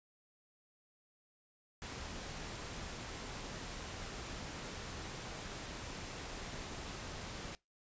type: noise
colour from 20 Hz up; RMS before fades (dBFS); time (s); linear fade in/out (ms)
pink; -45; 1.82-7.55; 0
effects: noise-tail reverb RT60 0.2 s tail -23 dB re dry + resampled to 16000 Hz